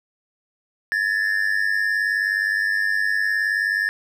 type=tone pair together; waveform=triangle; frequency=1701.7 / 1801 Hz; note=G#6 / A6; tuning=+42 / +40 cents; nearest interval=minor second; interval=98 cents; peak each=-20 dBFS; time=0.92-3.89 s; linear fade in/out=0 ms; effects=none